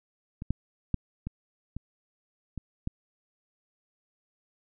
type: clicks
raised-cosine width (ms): 5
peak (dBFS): -24 / -14 / -13 / -21 / -23 / -23 / -18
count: 7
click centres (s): 0.421 / 0.506 / 0.943 / 1.27 / 1.766 / 2.577 / 2.874
effects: none